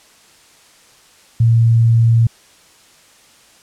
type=tone; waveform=sine; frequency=115.2 Hz; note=A#2; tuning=20 cents flat; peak=-8 dBFS; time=1.4-2.27 s; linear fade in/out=5 ms; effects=white hiss -48 dBFS RMS until 3.62 s + low-pass 9000 Hz 12 dB/octave